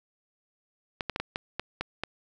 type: clicks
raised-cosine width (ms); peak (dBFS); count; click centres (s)
0.3; -14; 8; 1.008 / 1.097 / 1.161 / 1.2 / 1.359 / 1.596 / 1.81 / 2.036
effects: none